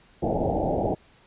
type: low-pass noise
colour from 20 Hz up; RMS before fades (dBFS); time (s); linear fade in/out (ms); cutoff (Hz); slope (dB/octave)
white; -25; 0.22-0.95; 10; 820; 96
effects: pink hiss -57 dBFS RMS until 1.26 s + resampled to 8000 Hz